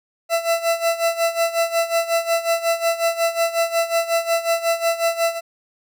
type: tone with tremolo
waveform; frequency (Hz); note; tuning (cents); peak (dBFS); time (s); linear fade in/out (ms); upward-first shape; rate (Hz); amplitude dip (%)
40% pulse; 669; E5; +25; -14; 0.29-5.41; 50; sine; 5.5; 80
effects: none